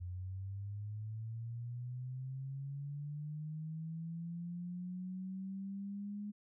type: linear sweep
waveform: sine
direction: up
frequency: 88.1 to 207.8 Hz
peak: -40 dBFS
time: 0-6.32 s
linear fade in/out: 20 ms
effects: none